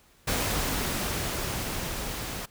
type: noise with level ramp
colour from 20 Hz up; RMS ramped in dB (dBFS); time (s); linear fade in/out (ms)
pink; -27 to -35; 0.27-2.46; 10
effects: pink hiss -60 dBFS RMS until 2.5 s